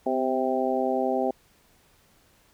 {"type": "harmonic tone with a mistuned harmonic", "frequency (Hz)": 130.81, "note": "C3", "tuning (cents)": 0, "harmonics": [2, 3, 4, 5, 6], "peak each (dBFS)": [-29, -29, -29, -29, -29], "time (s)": [0.06, 1.31], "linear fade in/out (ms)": 5, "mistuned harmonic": 2, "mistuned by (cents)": -34, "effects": ["pink hiss -61 dBFS RMS until 2.53 s"]}